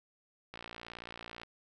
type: click train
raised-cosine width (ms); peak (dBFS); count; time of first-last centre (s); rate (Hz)
0.3; -28; 53; 0.54-1.433; 58.2
effects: none